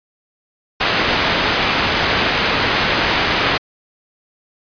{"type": "low-pass noise", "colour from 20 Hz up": "white", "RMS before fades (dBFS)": -17, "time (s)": [0.8, 3.58], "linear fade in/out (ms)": 10, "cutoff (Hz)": 2900, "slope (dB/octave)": 12, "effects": ["resampled to 11025 Hz"]}